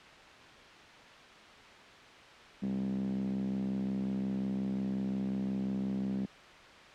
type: tone with band-pass filter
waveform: 5% pulse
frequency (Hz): 65.6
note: C2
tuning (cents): +5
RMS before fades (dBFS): -34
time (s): 2.62-6.26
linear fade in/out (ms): 10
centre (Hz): 210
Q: 8.4
effects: white hiss -52 dBFS RMS until 6.94 s + low-pass 3000 Hz 12 dB/octave